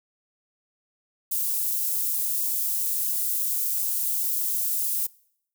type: high-pass noise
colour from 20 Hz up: white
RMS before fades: -26 dBFS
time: 1.31-5.07 s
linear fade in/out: 10 ms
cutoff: 11000 Hz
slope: 12 dB/octave
effects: noise-tail reverb RT60 0.7 s tail -24 dB re dry